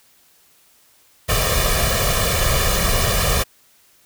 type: noise with comb filter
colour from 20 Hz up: pink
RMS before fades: -18 dBFS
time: 1.28-3.44 s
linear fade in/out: 20 ms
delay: 1.7 ms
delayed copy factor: +0.85
effects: white hiss -55 dBFS RMS until 4.05 s